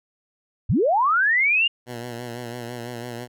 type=linear sweep; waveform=sine; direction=up; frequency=63 to 2865 Hz; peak=-16 dBFS; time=0.69-1.68 s; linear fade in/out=10 ms
type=tone with vibrato; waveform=10% pulse; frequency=120.2 Hz; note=B2; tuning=46 cents flat; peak=-23 dBFS; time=1.86-3.28 s; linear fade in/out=50 ms; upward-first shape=sine; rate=6 Hz; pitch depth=53 cents each way
effects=none